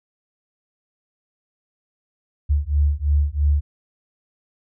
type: beating tone pair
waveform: sine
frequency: 71.5 / 74.5 Hz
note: D2 / D2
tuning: -46 / +25 cents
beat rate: 3 Hz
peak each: -19 dBFS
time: 2.49-3.61 s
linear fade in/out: 20 ms
effects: none